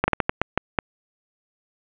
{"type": "slowing click train", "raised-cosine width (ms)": 0.5, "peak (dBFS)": -3, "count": 8, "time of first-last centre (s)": [0.04, 0.788], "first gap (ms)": 40, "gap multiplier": 1.32, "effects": ["resampled to 8000 Hz", "7-bit"]}